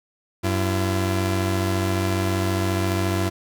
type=tone pair together; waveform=sawtooth; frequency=94.62 / 338.1 Hz; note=F#2 / E4; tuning=+39 / +44 cents; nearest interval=octave + minor seventh; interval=2205 cents; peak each=-18 / -21 dBFS; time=0.43-3.3 s; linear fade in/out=20 ms; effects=none